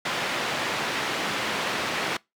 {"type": "low-pass noise", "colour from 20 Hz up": "white", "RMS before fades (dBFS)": -28, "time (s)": [0.05, 2.17], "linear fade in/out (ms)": 5, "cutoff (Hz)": 2600, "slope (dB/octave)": 12, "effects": ["noise-tail reverb RT60 0.2 s tail -23 dB re dry", "high-pass 150 Hz 12 dB/octave"]}